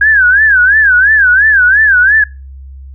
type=tone with vibrato; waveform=sine; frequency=1604 Hz; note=G6; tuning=39 cents sharp; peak=-4 dBFS; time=0.01-2.24 s; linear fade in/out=5 ms; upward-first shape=sine; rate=2.9 Hz; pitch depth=170 cents each way; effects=noise-tail reverb RT60 0.3 s tail -24 dB re dry + added 67 Hz sine -27 dBFS peak until 2.94 s